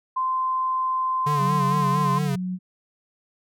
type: tone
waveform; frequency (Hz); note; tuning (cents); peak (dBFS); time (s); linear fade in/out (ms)
sine; 1037; C6; -16; -21; 0.16-2.19; 10
type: tone with vibrato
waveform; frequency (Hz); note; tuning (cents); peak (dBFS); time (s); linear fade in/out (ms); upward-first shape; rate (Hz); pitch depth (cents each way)
square; 143; D3; -46; -24; 1.26-2.36; 10; sine; 4.4; 74
type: tone with pitch glide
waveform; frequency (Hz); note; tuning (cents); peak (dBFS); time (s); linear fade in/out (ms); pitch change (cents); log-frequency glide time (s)
sine; 185 to 183.3; F#3 to F#3; 0 to -16; -25; 1.38-2.59; 50; -16; 1.89-2.04
effects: none